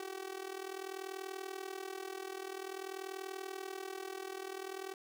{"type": "tone with amplitude modulation", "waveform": "sawtooth", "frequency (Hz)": 382, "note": "G4", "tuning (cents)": -45, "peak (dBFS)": -34, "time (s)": [0, 4.94], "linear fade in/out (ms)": 2, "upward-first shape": "sine", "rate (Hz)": 40.5, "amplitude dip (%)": 85, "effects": []}